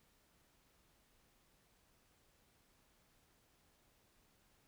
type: silence
effects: pink hiss -73 dBFS RMS until 4.67 s